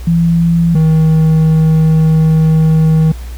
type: tone pair in turn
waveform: sine / triangle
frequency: 168.2 / 158.76 Hz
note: E3 / D#3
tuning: +35 / +35 cents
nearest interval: minor second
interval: 100 cents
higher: first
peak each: -7 / -4 dBFS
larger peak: second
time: 0.07-0.75 / 0.75-3.12 s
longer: second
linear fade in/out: 5 ms
effects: added 60 Hz sine -22 dBFS peak until 3.37 s + pink hiss -38 dBFS RMS until 3.37 s